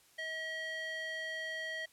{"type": "tone with band-pass filter", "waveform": "square", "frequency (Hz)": 639, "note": "D#5", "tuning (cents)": 46, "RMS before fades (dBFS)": -40, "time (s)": [0.18, 1.86], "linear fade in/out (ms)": 10, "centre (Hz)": 2300, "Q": 2.9, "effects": ["white hiss -65 dBFS RMS until 1.92 s", "low-pass 12000 Hz 12 dB/octave"]}